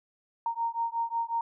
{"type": "beating tone pair", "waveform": "sine", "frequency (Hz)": [923, 928.5], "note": ["A#5", "A#5"], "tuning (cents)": [-17, -7], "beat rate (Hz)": 5.5, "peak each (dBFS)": -31, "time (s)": [0.46, 1.41], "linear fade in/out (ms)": 2, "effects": []}